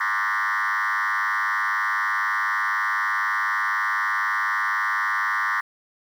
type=tone with frequency modulation; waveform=sine; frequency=1485 Hz; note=F#6; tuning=6 cents sharp; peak=-19 dBFS; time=0-5.61 s; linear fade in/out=10 ms; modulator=104 Hz; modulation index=4.5; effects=tanh soft clip ceiling -18 dBFS + 8-bit

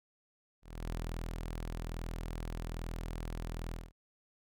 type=tone with ADSR envelope; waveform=sawtooth; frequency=41.2 Hz; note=E1; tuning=in tune; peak=-32 dBFS; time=0.62-3.92 s; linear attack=280 ms; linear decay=440 ms; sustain=-2 dB; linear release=200 ms; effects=none

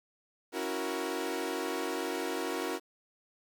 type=chord; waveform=sawtooth; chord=F# dominant seventh; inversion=second; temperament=equal with one note detuned; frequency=277.2 / 329.6 / 370 / 468.1 Hz; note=C#4 / E4 / F#4 / A#4; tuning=0 / 0 / 0 / +7 cents; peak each=-36 / -34 / -33 / -34 dBFS; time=0.52-2.8 s; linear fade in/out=50 ms; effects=10-bit

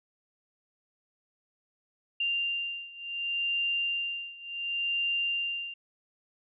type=beating tone pair; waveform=sine; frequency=2787 / 2787.69 Hz; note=F7 / F7; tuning=-4 / -4 cents; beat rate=0.69 Hz; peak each=-31 / -33 dBFS; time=2.2-5.74 s; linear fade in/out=5 ms; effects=none

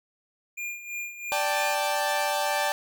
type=tone with tremolo; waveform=square; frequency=2410 Hz; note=D7; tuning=44 cents sharp; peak=-31 dBFS; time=0.57-1.75 s; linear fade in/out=10 ms; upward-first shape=sine; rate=3 Hz; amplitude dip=70%
type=chord; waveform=sawtooth; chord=D suspended fourth; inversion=none; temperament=equal; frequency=587.3 / 784 / 880 Hz; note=D5 / G5 / A5; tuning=0 / 0 / 0 cents; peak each=-25 dBFS; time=1.32-2.72 s; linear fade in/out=0 ms
effects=none

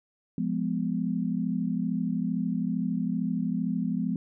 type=chord; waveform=sine; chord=F diminished; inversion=none; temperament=equal with one note detuned; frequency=174.61 / 207.7 / 250 Hz; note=F3 / Ab3 / Cb4; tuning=0 / 0 / +21 cents; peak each=-30 dBFS; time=0.38-4.16 s; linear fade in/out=2 ms; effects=none

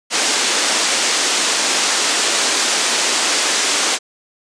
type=band-pass noise; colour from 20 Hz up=white; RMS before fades=-17 dBFS; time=0.1-3.99 s; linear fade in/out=50 ms; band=250 to 8000 Hz; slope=24 dB/octave; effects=resampled to 22050 Hz

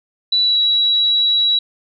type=tone with pitch glide; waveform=sine; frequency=3951 to 3897 Hz; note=B7 to B7; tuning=0 to -24 cents; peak=-12 dBFS; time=0.32-1.59 s; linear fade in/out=5 ms; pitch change=-24 cents; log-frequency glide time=0.42-0.59 s; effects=none

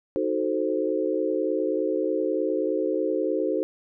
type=chord; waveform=sine; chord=D# diminished seventh; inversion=none; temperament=equal; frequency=311.1 / 370 / 440 / 523.3 Hz; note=D#4 / F#4 / A4 / C5; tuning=0 / 0 / 0 / 0 cents; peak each=-28 dBFS; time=0.16-3.63 s; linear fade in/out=0 ms; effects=none

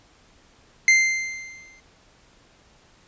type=tone with exponential decay; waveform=45% pulse; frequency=2087 Hz; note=C7; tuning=5 cents flat; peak=-11 dBFS; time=0.88-1.8 s; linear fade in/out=1 ms; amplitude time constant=200 ms; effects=pink hiss -56 dBFS RMS until 3.07 s + resampled to 16000 Hz

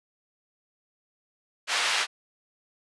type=band-pass noise; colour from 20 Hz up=white; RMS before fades=-26 dBFS; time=1.67-2.07 s; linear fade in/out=50 ms; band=860 to 3700 Hz; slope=12 dB/octave; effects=resampled to 24000 Hz

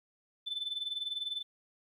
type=tone with tremolo; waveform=sine; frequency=3520 Hz; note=A7; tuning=in tune; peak=-30 dBFS; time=0.46-1.43 s; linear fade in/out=20 ms; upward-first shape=sine; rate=20 Hz; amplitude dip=80%; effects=tanh soft clip ceiling -29 dBFS + 12-bit

